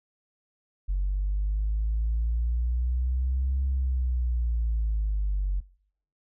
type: linear two-way sweep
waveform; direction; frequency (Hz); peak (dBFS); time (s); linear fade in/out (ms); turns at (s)
sine; up then down; 46.25 to 67.2 to 46.25; -22; 0.88-5.61; 20; 3.64
effects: noise-tail reverb RT60 0.7 s tail -25 dB re dry + tanh soft clip ceiling -20 dBFS